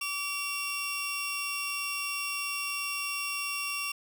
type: tone pair together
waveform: sawtooth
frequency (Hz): 1152 / 2743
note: D6 / F7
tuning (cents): -34 / -32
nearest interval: octave + minor third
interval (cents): 1502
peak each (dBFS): -34 / -29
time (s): 0.01-3.92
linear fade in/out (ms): 5
effects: none